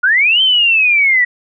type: linear two-way sweep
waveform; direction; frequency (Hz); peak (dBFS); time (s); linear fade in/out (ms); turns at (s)
sine; up then down; 1395 to 3136 to 1915; -8; 0.03-1.25; 10; 0.42
effects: none